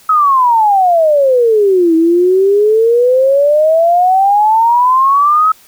sine exponential two-way sweep, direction down then up, 1294 to 321.3 to 1294 Hz, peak -6 dBFS, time 0.09-5.52 s, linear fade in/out 5 ms, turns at 1.95 s, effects white hiss -44 dBFS RMS until 5.67 s

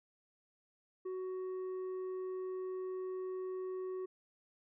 sine tone with tanh clipping, 372.4 Hz, F#4, 11 cents sharp, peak -39 dBFS, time 1.05-4.06 s, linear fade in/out 10 ms, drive 5 dB, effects none

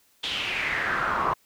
brown noise with band-pass filter sweep, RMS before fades -27 dBFS, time 0.23-1.34 s, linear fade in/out 10 ms, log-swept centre 3500 to 1000 Hz, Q 4.4, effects white hiss -63 dBFS RMS until 1.45 s

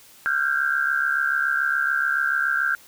sine tone cluster, 1390 / 1534 / 1601 Hz, F6 / G6 / G6, -9 / -38 / +36 cents, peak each -24 dBFS, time 0.26-2.75 s, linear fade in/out 0 ms, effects white hiss -50 dBFS RMS until 2.87 s

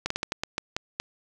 slowing click train, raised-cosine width 0.2 ms, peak -10 dBFS, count 9, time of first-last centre 0.06-1 s, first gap 44 ms, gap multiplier 1.27, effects none

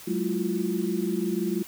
sine tone cluster, 186.9 / 212.9 / 335.4 / 356 Hz, F#3 / G#3 / E4 / F4, +18 / +43 / +30 / +33 cents, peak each -30 dBFS, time 0.07-1.63 s, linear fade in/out 10 ms, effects white hiss -45 dBFS RMS until 1.67 s

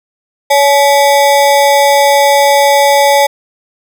square ring-modulated tone, 707 Hz, F5, 21 cents sharp, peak -3 dBFS, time 0.5-3.27 s, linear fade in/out 10 ms, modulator 144 Hz, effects none

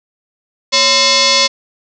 sine tone with frequency modulation, 554.4 Hz, C#5, in tune, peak -8 dBFS, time 0.72-1.48 s, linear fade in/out 20 ms, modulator 793 Hz, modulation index 6.8, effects none

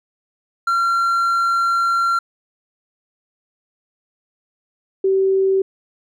triangle / sine tone pair in turn, 1371 / 384.7 Hz, F6 / G4, -32 / -33 cents, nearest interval octave + minor seventh, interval 2201 cents, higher first, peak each -13 dBFS, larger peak neither, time 0.67-2.19 / 5.04-5.62 s, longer first, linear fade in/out 5 ms, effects none

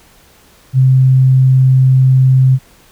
sine tone, 130.81 Hz, C3, in tune, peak -5 dBFS, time 0.73-2.59 s, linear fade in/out 50 ms, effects pink hiss -46 dBFS RMS until 2.91 s

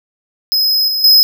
square tone with level steps, 5090 Hz, D#8, 39 cents sharp, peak -11 / -15 / -5 dBFS, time 0.52-1.23 s, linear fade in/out 0 ms, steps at 0.88 / 1.04 s, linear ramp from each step 2 ms, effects none

